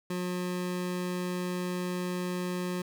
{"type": "tone", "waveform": "25% pulse", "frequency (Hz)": 180, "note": "F#3", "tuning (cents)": -47, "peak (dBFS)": -27, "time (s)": [0.1, 2.82], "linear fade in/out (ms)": 5, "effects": []}